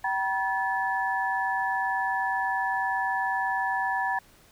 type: tone cluster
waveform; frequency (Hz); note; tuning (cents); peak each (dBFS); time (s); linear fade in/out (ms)
sine; 770 / 962 / 1730; G5 / B5 / A6; -31 / -46 / -30; -29; 0.04-4.19; 5
effects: pink hiss -57 dBFS RMS until 4.51 s